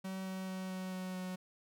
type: tone with pitch steps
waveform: 45% pulse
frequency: 189.7 / 188.61 / 187.52 / 186.44 / 185.37 / 184.3 Hz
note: F#3 / F#3 / F#3 / F#3 / F#3 / F#3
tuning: +43 / +33 / +23 / +13 / +3 / -7 cents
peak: -39 dBFS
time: 0.04-1.36 s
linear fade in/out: 10 ms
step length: 220 ms
effects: none

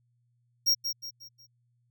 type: tone with echo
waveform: square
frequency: 5588 Hz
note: F8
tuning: in tune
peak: -21 dBFS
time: 0.66-0.75 s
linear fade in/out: 20 ms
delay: 180 ms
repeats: 4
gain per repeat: -8 dB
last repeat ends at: 1.47 s
effects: added 120 Hz sine -68 dBFS peak until 1.9 s

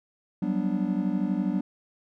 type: chord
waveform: triangle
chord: G major seventh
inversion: third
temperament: just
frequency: 183.75 / 196 / 245 / 294 Hz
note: F#3 / G3 / B3 / D4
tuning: -12 / 0 / -14 / +2 cents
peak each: -28 / -26 / -29 / -29 dBFS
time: 0.42-1.61 s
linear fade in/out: 5 ms
effects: none

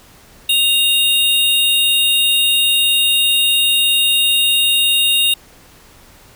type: tone pair together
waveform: square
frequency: 2800 / 3721 Hz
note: F7 / A#7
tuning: +4 / -4 cents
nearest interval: perfect fourth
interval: 492 cents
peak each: -15 dBFS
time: 0.49-5.34 s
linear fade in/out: 5 ms
effects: pink hiss -45 dBFS RMS until 6.35 s

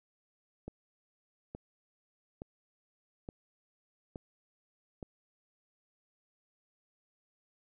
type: click train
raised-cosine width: 2 ms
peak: -28 dBFS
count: 6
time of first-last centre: 0.68-5.028 s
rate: 1.15 Hz
effects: none

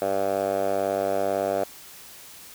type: tone with band-pass filter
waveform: 10% pulse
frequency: 98 Hz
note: G2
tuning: in tune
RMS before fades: -25 dBFS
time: 0.02-1.64 s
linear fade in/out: 0 ms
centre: 650 Hz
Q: 3.3
effects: white hiss -45 dBFS RMS until 2.54 s

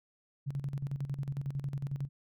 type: tone with tremolo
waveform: sine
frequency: 138.9 Hz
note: C#3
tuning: 4 cents sharp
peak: -31 dBFS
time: 0.46-2.09 s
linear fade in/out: 20 ms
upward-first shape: square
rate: 11 Hz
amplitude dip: 70%
effects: none

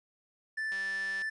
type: tone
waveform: triangle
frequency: 1760 Hz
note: A6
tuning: in tune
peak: -30 dBFS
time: 0.57-1.3 s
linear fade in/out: 10 ms
type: click train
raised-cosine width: 0.2 ms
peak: -31 dBFS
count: 98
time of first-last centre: 0.72-1.22 s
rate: 194 Hz
effects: resampled to 24000 Hz + 11-bit

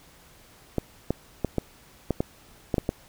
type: clicks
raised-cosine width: 2 ms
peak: -10 dBFS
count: 9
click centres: 0.783 / 1.106 / 1.447 / 1.583 / 2.107 / 2.205 / 2.742 / 2.782 / 2.891 s
effects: pink hiss -54 dBFS RMS until 3.08 s

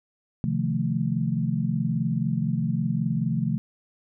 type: chord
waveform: sine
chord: F dominant seventh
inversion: second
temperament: equal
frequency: 130.81 / 155.56 / 174.61 / 220 Hz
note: C3 / Eb3 / F3 / A3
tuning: 0 / 0 / 0 / 0 cents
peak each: -28 / -28 / -28 / -28 dBFS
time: 0.44-3.58 s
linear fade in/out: 0 ms
effects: none

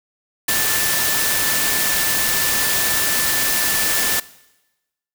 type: tone in noise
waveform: sine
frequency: 1760 Hz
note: A6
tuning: in tune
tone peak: -25 dBFS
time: 0.48-4.2 s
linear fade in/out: 5 ms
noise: white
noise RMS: -19 dBFS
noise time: 0.48-4.2 s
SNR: -9 dB
effects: noise-tail reverb RT60 1.0 s tail -20 dB re dry

